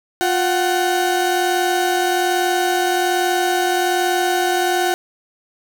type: tone pair together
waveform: 30% pulse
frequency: 354.7 / 750.6 Hz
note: F4 / F#5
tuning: +27 / +25 cents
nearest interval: octave + minor second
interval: 1298 cents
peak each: -16 dBFS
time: 0.21-4.94 s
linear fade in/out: 0 ms
effects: none